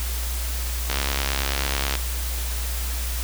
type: click train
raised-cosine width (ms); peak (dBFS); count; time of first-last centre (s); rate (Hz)
0.2; -6; 74; 0.9-1.953; 69.3
effects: added 60 Hz sine -25 dBFS peak until 3.23 s + white hiss -32 dBFS RMS until 3.23 s